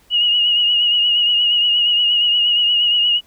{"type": "tone with vibrato", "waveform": "sine", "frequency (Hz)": 2886, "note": "F#7", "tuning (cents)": -44, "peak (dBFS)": -12, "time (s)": [0.1, 3.21], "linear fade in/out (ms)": 50, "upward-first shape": "triangle", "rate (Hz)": 8.5, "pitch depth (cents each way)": 44, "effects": ["pink hiss -54 dBFS RMS until 3.26 s"]}